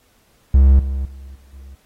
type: tone with level steps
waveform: triangle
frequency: 67.3 Hz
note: C2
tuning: 49 cents sharp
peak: -5 / -17 / -31 / -43 / -33 dBFS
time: 0.54-1.75 s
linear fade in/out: 5 ms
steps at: 0.79 / 1.05 / 1.35 / 1.53 s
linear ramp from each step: 5 ms
effects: pink hiss -58 dBFS RMS until 1.85 s + AAC 48 kbps